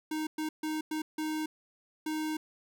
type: tone bursts at uneven times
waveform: square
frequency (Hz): 310.6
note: D#4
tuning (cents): -3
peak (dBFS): -32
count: 6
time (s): 0.11-0.27 / 0.38-0.49 / 0.63-0.81 / 0.91-1.02 / 1.18-1.46 / 2.06-2.37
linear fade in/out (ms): 5
effects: none